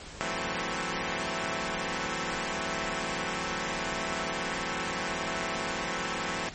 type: chord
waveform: 5% pulse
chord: F# half-diminished seventh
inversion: third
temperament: equal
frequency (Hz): 164.81 / 185 / 220 / 261.6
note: E3 / F#3 / A3 / C4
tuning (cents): 0 / 0 / 0 / 0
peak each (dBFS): -25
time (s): 0.21-6.49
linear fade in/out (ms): 0
effects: pink hiss -44 dBFS RMS until 6.54 s + MP3 32 kbps